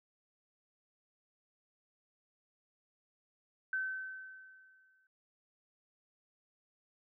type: tone with exponential decay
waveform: sine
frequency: 1533 Hz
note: G6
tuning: 39 cents flat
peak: -31 dBFS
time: 3.73-5.07 s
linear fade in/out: 2 ms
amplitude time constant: 290 ms
effects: none